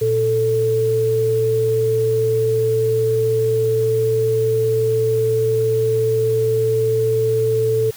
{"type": "tone pair together", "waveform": "sine", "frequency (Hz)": [116.54, 441.5], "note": ["A#2", "A4"], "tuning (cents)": [0, 6], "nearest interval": "octave + major seventh", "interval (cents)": 2306, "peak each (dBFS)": [-22, -15], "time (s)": [0.01, 7.91], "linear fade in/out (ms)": 10, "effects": ["white hiss -40 dBFS RMS until 7.96 s"]}